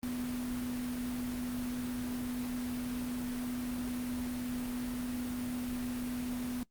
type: tone in noise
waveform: sine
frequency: 246.9 Hz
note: B3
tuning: in tune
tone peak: -34 dBFS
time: 0.03-6.63 s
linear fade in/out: 0 ms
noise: pink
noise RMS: -44 dBFS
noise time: 0.03-6.63 s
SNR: +7 dB
effects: noise-tail reverb RT60 0.1 s tail -21 dB re dry + Opus 32 kbps